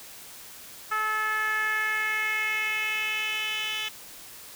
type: tone with band-pass filter sweep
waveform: 10% pulse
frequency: 431.9 Hz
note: A4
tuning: 32 cents flat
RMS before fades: -28 dBFS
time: 0.91-3.89 s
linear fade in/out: 10 ms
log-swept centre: 1400 to 3300 Hz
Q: 3.6
effects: white hiss -45 dBFS RMS until 4.55 s